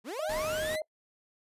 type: linear sweep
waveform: 30% pulse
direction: up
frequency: 186.4 to 2116 Hz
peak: -33 dBFS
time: 0.04-0.81 s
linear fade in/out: 50 ms
type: tone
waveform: sine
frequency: 622.3 Hz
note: D#5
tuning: in tune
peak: -31 dBFS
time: 0.19-0.82 s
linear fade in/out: 2 ms
type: noise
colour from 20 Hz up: pink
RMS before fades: -40 dBFS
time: 0.29-0.76 s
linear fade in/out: 5 ms
effects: noise-tail reverb RT60 0.1 s tail -22 dB re dry + resampled to 32000 Hz